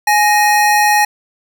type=tone pair together; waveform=square; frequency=836.9 / 1864.7 Hz; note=G#5 / A#6; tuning=+13 / 0 cents; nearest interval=octave + major second; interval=1387 cents; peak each=-11 / -15 dBFS; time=0.07-1.05 s; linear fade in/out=5 ms; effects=none